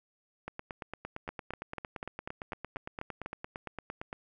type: two click trains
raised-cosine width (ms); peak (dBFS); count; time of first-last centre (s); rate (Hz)
0.5; -22 / -23; 9 / 33; 1.29-3.26 / 0.48-4.129; 4.06 / 8.77
effects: none